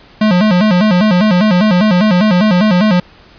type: tone with vibrato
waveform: square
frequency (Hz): 196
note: G3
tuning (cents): 0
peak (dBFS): -8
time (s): 0.21-3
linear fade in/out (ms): 5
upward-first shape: square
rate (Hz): 5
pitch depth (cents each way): 160
effects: pink hiss -42 dBFS RMS until 3.38 s + resampled to 11025 Hz